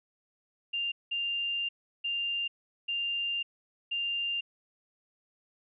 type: tone bursts at uneven times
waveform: sine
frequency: 2794 Hz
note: F7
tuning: in tune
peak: -29 dBFS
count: 5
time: 0.73-0.92 / 1.11-1.69 / 2.04-2.48 / 2.88-3.43 / 3.91-4.41 s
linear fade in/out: 10 ms
effects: none